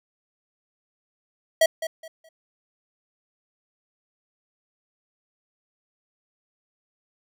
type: tone with echo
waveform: square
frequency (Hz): 646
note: E5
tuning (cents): -35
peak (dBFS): -15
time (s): 1.61-1.66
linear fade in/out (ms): 5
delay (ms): 210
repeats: 3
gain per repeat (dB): -12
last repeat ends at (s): 2.29
effects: none